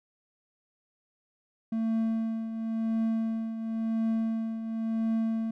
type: tone with tremolo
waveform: triangle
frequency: 224.4 Hz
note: A3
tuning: 34 cents sharp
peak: -22 dBFS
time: 1.72-5.51 s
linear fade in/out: 5 ms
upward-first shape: triangle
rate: 0.95 Hz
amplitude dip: 65%
effects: none